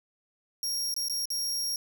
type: tone with dropouts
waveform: sawtooth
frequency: 5588 Hz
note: F8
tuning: in tune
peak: -26 dBFS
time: 0.63-1.76 s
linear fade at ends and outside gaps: 1 ms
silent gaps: 0.941-0.964 / 1.084-1.097 / 1.255-1.303 s
effects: none